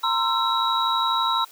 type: tone cluster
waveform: sine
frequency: 926 / 1038 / 1337 / 3863 Hz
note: A#5 / C6 / E6 / B7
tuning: -12 / -14 / +24 / -39 cents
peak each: -25 dBFS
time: 0.03-1.45 s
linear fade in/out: 10 ms
effects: white hiss -49 dBFS RMS until 1.51 s + high-pass 400 Hz 12 dB/octave